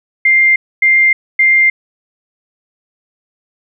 sine tone bursts, 2102 Hz, C7, 7 cents sharp, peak -6 dBFS, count 3, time 0.25-1.7 s, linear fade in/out 5 ms, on 310 ms, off 260 ms, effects none

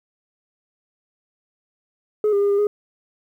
sine tone with pitch steps, 423.8 / 402.4 / 404.9 / 402.3 / 414.5 Hz, G#4 / G4 / G#4 / G4 / G#4, +35 / +45 / -44 / +45 / -3 cents, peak -13 dBFS, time 2.24-2.67 s, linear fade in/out 2 ms, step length 86 ms, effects tanh soft clip ceiling -14 dBFS + 9-bit

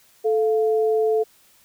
sine tone pair together, 437.6 / 695.8 Hz, A4 / F5, -9 / -7 cents, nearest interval minor sixth, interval 802 cents, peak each -17 / -27 dBFS, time 0.24-1.24 s, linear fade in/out 20 ms, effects white hiss -56 dBFS RMS until 1.64 s

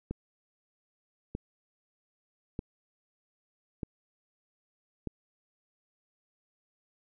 click train, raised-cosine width 3 ms, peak -21 dBFS, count 5, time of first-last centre 0.11-5.073 s, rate 0.806 Hz, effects none

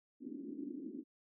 white band-pass noise, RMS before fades -45 dBFS, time 0.2-1.04 s, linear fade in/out 50 ms, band 240 to 310 Hz, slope 48 dB/octave, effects none

